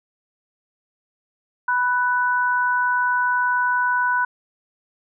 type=tone pair together; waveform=sine; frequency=987.8 / 1489.9 Hz; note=B5 / F#6; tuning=0 / +12 cents; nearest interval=perfect fifth; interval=712 cents; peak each=-20 dBFS; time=1.68-4.25 s; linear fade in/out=5 ms; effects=none